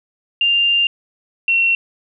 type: tone pair in turn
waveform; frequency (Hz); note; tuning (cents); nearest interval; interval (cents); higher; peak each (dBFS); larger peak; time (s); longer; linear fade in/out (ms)
sine; 2794 / 2724; F7 / F7; 0 / -44; unison; 44; first; -12; neither; 0.41-0.87 / 1.48-1.75; first; 2
effects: none